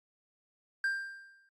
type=tone with exponential decay; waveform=triangle; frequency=1587 Hz; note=G6; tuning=21 cents sharp; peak=-25 dBFS; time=0.84-1.49 s; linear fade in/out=2 ms; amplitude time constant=140 ms; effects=noise-tail reverb RT60 0.1 s tail -23 dB re dry + AAC 32 kbps